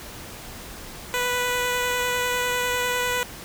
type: tone with vibrato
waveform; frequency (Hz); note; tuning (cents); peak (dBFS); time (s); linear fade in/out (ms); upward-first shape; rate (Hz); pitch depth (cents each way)
10% pulse; 493.9; B4; 0; -14; 1.14-3.23; 0; sine; 10; 9
effects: pink hiss -39 dBFS RMS until 3.44 s